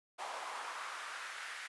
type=noise with high-pass filter sweep; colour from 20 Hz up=brown; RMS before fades=-44 dBFS; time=0.18-1.68 s; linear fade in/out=20 ms; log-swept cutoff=830 to 1800 Hz; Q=2.1; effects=high-pass 400 Hz 12 dB/octave + resampled to 24000 Hz